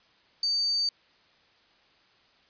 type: tone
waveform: sine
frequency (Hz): 4606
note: D8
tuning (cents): -34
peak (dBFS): -23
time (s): 0.43-0.89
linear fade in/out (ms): 2
effects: white hiss -62 dBFS RMS until 2.49 s + resampled to 11025 Hz